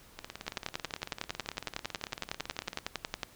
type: two click trains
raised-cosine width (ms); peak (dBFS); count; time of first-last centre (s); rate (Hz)
0.2; -22 / -15; 48 / 31; 0.19-2.787 / 0.48-3.232; 18.1 / 10.9
effects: pink hiss -57 dBFS RMS until 3.35 s